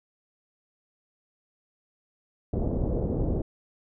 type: low-pass noise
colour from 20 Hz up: pink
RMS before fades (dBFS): -27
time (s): 2.53-3.42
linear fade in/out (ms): 5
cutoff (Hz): 540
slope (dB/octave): 24
effects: none